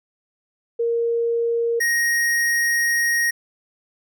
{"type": "tone pair in turn", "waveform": ["sine", "square"], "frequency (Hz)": [466.2, 1874], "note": ["A#4", "A#6"], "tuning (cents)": [0, 9], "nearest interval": "2 octaves", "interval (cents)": 2409, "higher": "second", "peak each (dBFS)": -18, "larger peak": "neither", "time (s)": [[0.79, 1.8], [1.8, 3.31]], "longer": "second", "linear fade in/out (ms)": 10, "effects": []}